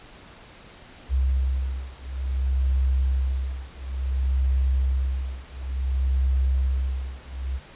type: beating tone pair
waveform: sine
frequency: 65.41 / 65.98 Hz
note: C2 / C2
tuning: 0 / +15 cents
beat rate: 0.57 Hz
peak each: -24 dBFS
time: 1.09-7.6 s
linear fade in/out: 50 ms
effects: pink hiss -47 dBFS RMS until 7.75 s + resampled to 8000 Hz